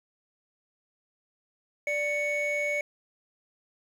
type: tone pair together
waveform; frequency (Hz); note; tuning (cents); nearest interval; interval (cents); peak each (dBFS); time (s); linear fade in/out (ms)
triangle; 587.3 / 2224; D5 / C#7; 0 / +5; octave + major seventh; 2305; -28 / -26; 1.87-2.81; 2
effects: tanh soft clip ceiling -17 dBFS + 10-bit